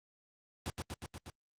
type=noise with echo; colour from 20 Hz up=pink; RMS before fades=-37 dBFS; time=0.66-0.7 s; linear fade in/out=0 ms; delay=120 ms; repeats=5; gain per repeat=-2 dB; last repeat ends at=1.3 s; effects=low-pass 9000 Hz 12 dB/octave + Opus 32 kbps